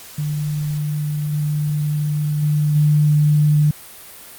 sine tone with level steps, 149.6 Hz, D3, 32 cents sharp, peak -19 / -17 / -14 / -11 dBFS, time 0.18-3.71 s, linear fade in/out 5 ms, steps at 1.32 / 2.42 / 2.75 s, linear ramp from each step 10 ms, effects white hiss -39 dBFS RMS until 4.38 s + Opus 48 kbps

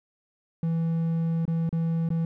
triangle tone with dropouts, 164.81 Hz, E3, in tune, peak -21 dBFS, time 0.63-2.25 s, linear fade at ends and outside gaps 2 ms, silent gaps 1.454-1.478 / 1.692-1.727 / 2.089-2.103 s, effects none

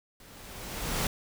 pink noise with level ramp, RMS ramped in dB -53 to -28 dBFS, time 0.2-1.07 s, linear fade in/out 2 ms, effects none

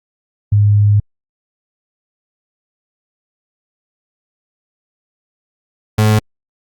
sine / 35% pulse tone pair in turn, 103.3 / 107.56 Hz, G#2 / A2, -9 / -39 cents, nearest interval minor second, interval 70 cents, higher second, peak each -7 dBFS, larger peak neither, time 0.52-1 / 5.98-6.19 s, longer first, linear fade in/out 5 ms, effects Opus 48 kbps

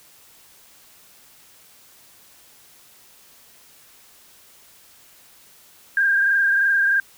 sine tone with frequency modulation, 1600 Hz, G6, 35 cents sharp, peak -15 dBFS, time 5.97-7 s, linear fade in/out 2 ms, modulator 23 Hz, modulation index 1.6, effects white hiss -51 dBFS RMS until 7.17 s

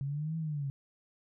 sine exponential two-way sweep, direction up then down, 135.6 to 163.8 to 135.6 Hz, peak -32 dBFS, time 0.01-0.7 s, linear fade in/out 0 ms, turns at 0.37 s, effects none

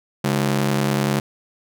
sawtooth ring-modulated tone, 171.6 Hz, F3, 30 cents flat, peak -11 dBFS, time 0.24-1.2 s, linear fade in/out 5 ms, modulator 35.2 Hz, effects none

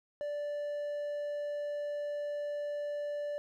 triangle tone, 585 Hz, D5, 7 cents flat, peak -32 dBFS, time 0.21-3.38 s, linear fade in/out 0 ms, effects none

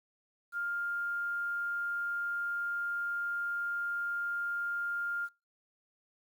sine tone with quantisation, 1403 Hz, F6, 8 cents sharp, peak -32 dBFS, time 0.52-5.29 s, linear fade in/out 50 ms, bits 10, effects noise-tail reverb RT60 0.3 s tail -25 dB re dry

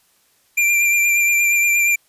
square tone with vibrato, 2373 Hz, D7, 17 cents sharp, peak -14 dBFS, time 0.57-1.96 s, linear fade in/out 10 ms, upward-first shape triangle, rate 8.5 Hz, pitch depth 25 cents each way, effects white hiss -59 dBFS RMS until 2.08 s + resampled to 32000 Hz

